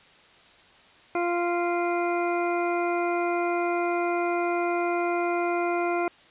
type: harmonic tone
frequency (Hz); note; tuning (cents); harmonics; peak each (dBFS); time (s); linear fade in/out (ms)
347.4; F4; -9; 1 / 2 / 3 / 4 / 6 / 7; -26 / -28 / -34 / -34 / -37 / -38; 1.15-6.08; 2
effects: white hiss -54 dBFS RMS until 6.3 s + resampled to 8000 Hz